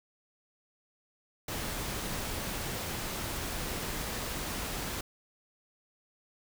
pink noise, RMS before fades -36 dBFS, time 1.48-5.01 s, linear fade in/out 5 ms, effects none

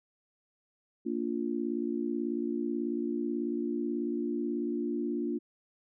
sine chord, Bb major, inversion none, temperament just, 233.1 / 291.4 / 349.6 Hz, Bb3 / D4 / F4, 0 / -13 / +2 cents, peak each -34 dBFS, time 1.05-5.39 s, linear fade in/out 20 ms, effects none

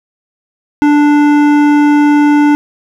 triangle tone with hard clipping, 293.7 Hz, D4, in tune, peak -7 dBFS, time 0.82-2.55 s, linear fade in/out 0 ms, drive 17 dB, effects none

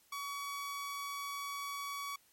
sawtooth tone, 1131 Hz, C#6, 34 cents sharp, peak -35 dBFS, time 0.12-2.16 s, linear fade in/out 5 ms, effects white hiss -68 dBFS RMS until 2.32 s + MP3 64 kbps

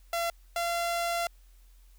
sawtooth tone pair in turn, 680 / 685.5 Hz, F5 / F5, -46 / -32 cents, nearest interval unison, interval 14 cents, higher second, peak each -24 dBFS, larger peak neither, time 0.13-0.3 / 0.56-1.27 s, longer second, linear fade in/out 2 ms, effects added 43 Hz sine -53 dBFS peak until 1.98 s + white hiss -67 dBFS RMS until 1.98 s

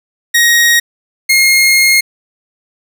sawtooth tone pair in turn, 1882 / 2144 Hz, A#6 / C7, +16 / +42 cents, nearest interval major second, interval 226 cents, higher second, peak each -3 dBFS, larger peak neither, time 0.34-0.8 / 1.29-2.01 s, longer second, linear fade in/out 10 ms, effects none

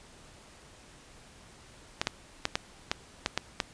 clicks, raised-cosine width 0.2 ms, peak -9 dBFS, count 8, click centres 2.015 / 2.071 / 2.454 / 2.555 / 2.915 / 3.261 / 3.376 / 3.602 s, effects pink hiss -54 dBFS RMS until 3.73 s + resampled to 22050 Hz

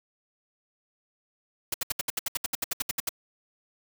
white noise bursts, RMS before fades -28 dBFS, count 16, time 1.72-3.092 s, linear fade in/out 5 ms, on 22 ms, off 68 ms, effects none

